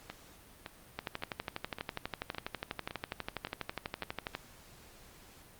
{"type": "two click trains", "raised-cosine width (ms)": 0.3, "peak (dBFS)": [-24, -19], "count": [8, 42], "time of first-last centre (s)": [[0.1, 4.033], [0.99, 4.351]], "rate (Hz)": [1.78, 12.2], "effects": ["pink hiss -57 dBFS RMS until 5.59 s", "Opus 48 kbps"]}